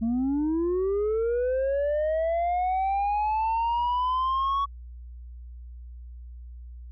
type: linear sweep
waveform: sine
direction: up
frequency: 220 to 1123 Hz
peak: -20 dBFS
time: 0.01-4.66 s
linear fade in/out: 20 ms
effects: tanh soft clip ceiling -22 dBFS + added 60 Hz sine -39 dBFS peak until 6.91 s